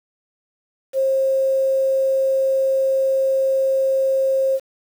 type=tone with quantisation; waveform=sine; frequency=534 Hz; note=C5; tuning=35 cents sharp; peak=-15 dBFS; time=0.93-4.6 s; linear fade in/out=50 ms; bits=7; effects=none